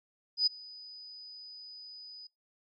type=tone with ADSR envelope; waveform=sine; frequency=4978 Hz; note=D#8; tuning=in tune; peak=-21 dBFS; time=0.37-2.27 s; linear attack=96 ms; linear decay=13 ms; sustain=-24 dB; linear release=4 ms; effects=noise-tail reverb RT60 0.2 s tail -26 dB re dry + AAC 64 kbps